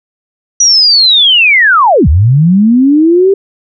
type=linear two-way sweep; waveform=sine; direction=down then up; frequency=5880 to 67 to 399.3 Hz; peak=-3 dBFS; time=0.6-3.34 s; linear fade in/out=5 ms; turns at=2.08 s; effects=none